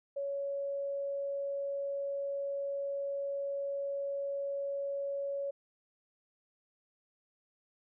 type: tone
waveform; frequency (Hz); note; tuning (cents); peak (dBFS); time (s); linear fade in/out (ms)
sine; 559; C#5; +14; -33; 0.16-5.51; 10
effects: none